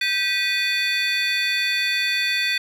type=tone cluster; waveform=triangle; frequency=1563 / 1951 / 2477 / 3500 / 4469 Hz; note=G6 / B6 / D#7 / A7 / C#8; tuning=-6 / -22 / -8 / -10 / +13 cents; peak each=-28 / -23 / -23 / -25 / -26 dBFS; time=0.01-2.58 s; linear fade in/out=5 ms; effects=none